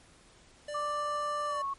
square tone, 591 Hz, D5, 11 cents sharp, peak -37 dBFS, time 0.68-1.62 s, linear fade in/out 5 ms
sine tone with pitch glide, 1174.7 to 1102.4 Hz, D6 to C#6, 0 to -10 cents, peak -31 dBFS, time 0.74-1.74 s, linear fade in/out 10 ms, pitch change -110 cents, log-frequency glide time 1.47-1.6 s
effects pink hiss -59 dBFS RMS until 1.78 s + MP3 48 kbps

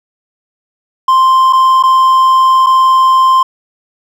triangle tone with dropouts, 1046.5 Hz, C6, in tune, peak -3 dBFS, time 1.08-3.43 s, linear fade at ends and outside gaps 5 ms, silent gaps 1.527-1.531 / 1.827-1.835 / 2.663-2.667 s, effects none

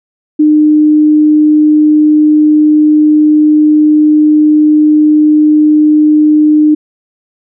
sine tone, 303.6 Hz, D#4, 42 cents flat, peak -3 dBFS, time 0.39-6.75 s, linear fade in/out 10 ms, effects none

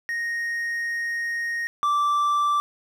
triangle tone pair in turn, 1864.7 / 1169.9 Hz, A#6 / D6, 0 / -7 cents, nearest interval minor sixth, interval 807 cents, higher first, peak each -23 / -17 dBFS, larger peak second, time 0.09-1.67 / 1.83-2.6 s, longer first, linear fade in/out 0 ms, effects none

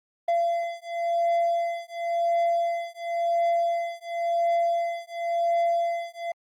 triangle beating tone pair, 682 / 682.94 Hz, F5 / F5, -41 / -39 cents, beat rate 0.94 Hz, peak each -24 / -24 dBFS, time 0.28-6.32 s, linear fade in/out 5 ms, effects Opus 32 kbps

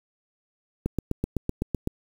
click train, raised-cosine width 3 ms, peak -12 dBFS, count 9, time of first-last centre 0.86-1.874 s, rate 7.89 Hz, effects 7-bit

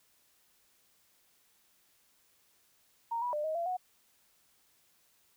sine tone with pitch steps, 927 / 976 / 598 / 629 / 681 / 734 Hz, A#5 / B5 / D5 / D#5 / F5 / F#5, -10 / -21 / +31 / +19 / -44 / -14 cents, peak -31 dBFS, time 3.11-3.77 s, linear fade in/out 10 ms, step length 110 ms, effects white hiss -69 dBFS RMS until 5.36 s

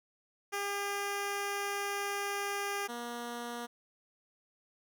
10% pulse tone pair in turn, 402.7 / 238.4 Hz, G4 / A#3, +47 / +39 cents, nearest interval major sixth, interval 908 cents, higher first, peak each -25 / -30 dBFS, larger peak first, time 0.52-2.88 / 2.88-3.67 s, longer first, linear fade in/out 20 ms, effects none

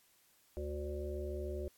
harmonic tone, 73.42 Hz, D2, in tune, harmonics 1 / 3 / 5 / 7 / 8, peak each -40 / -51 / -42 / -49 / -46 dBFS, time 0.57-1.68 s, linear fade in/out 0 ms, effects white hiss -69 dBFS RMS until 1.77 s + AAC 64 kbps

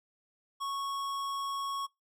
sine tone with tanh clipping, 1105 Hz, C#6, 6 cents flat, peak -35 dBFS, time 0.6-1.87 s, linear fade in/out 20 ms, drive 18 dB, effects noise-tail reverb RT60 0.2 s tail -25 dB re dry

